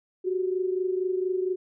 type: tone pair together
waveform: sine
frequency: 367.7 / 392 Hz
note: F#4 / G4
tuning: -11 / 0 cents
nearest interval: minor second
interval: 111 cents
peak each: -25 / -31 dBFS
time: 0.24-1.56 s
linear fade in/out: 20 ms
effects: none